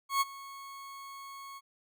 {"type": "tone with ADSR envelope", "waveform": "40% pulse", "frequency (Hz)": 1100, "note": "C#6", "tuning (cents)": -14, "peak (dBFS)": -23, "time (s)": [0.09, 1.61], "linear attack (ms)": 120, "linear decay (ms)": 28, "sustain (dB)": -20, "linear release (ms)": 40, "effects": []}